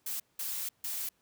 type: noise bursts at uneven times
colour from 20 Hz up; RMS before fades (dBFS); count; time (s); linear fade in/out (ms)
blue; -36; 3; 0.06-0.2 / 0.39-0.69 / 0.84-1.09; 5
effects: pink hiss -72 dBFS RMS until 1.21 s + high-pass 80 Hz 12 dB/octave